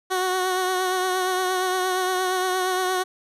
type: tone with vibrato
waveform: 15% pulse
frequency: 370 Hz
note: F#4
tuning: in tune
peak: -15 dBFS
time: 0.1-3.04 s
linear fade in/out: 20 ms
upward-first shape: triangle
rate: 8.6 Hz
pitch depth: 33 cents each way
effects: resampled to 32000 Hz